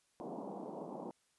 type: band-pass noise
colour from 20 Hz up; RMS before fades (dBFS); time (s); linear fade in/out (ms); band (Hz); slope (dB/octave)
pink; -45; 0.2-1.11; 0; 180 to 950; 48
effects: white hiss -75 dBFS RMS until 1.38 s + resampled to 24000 Hz